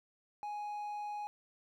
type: tone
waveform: triangle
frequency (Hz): 832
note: G#5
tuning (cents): +3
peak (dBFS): -36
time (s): 0.43-1.27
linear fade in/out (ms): 0
effects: none